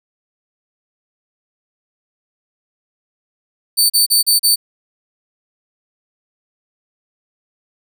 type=tone bursts; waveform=20% pulse; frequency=4556 Hz; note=C#8; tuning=47 cents sharp; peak=-4 dBFS; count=5; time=3.77-4.56 s; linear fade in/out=20 ms; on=130 ms; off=35 ms; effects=none